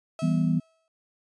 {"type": "tone with exponential decay", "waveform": "35% pulse", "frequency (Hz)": 649, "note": "E5", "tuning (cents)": -27, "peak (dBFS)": -32, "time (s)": [0.19, 0.88], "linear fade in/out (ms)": 1, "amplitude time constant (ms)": 150}
{"type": "chord", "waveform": "sine", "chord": "E minor", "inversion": "none", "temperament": "equal", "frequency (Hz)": [164.81, 196, 246.9], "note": ["E3", "G3", "B3"], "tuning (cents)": [0, 0, 0], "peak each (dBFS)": [-23, -28, -26], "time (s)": [0.22, 0.6], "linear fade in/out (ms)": 10}
{"effects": ["resampled to 24000 Hz"]}